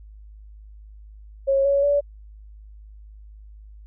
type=tone with pitch steps; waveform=sine; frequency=546 / 559.7 / 573.8 Hz; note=C#5 / C#5 / D5; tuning=-26 / +17 / -40 cents; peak=-16 dBFS; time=1.47-2.01 s; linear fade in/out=20 ms; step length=180 ms; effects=added 52 Hz sine -41 dBFS peak until 3.86 s